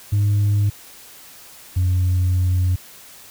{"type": "tone pair in turn", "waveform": "sine", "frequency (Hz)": [102.5, 91], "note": ["G#2", "F#2"], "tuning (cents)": [-22, -28], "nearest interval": "major second", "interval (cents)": 206, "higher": "first", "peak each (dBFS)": [-12, -13], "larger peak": "first", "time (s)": [[0.12, 0.7], [1.76, 2.76]], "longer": "second", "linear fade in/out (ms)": 10, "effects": ["tanh soft clip ceiling -13 dBFS", "white hiss -43 dBFS RMS until 3.3 s"]}